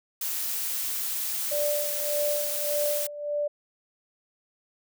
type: noise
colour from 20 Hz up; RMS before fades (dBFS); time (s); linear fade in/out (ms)
blue; -30; 0.21-3.07; 5
type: tone with tremolo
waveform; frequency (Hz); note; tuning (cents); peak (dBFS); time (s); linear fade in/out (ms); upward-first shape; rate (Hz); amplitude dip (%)
sine; 587.3; D5; 0; -24; 1.51-3.48; 10; sine; 1.7; 75
effects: none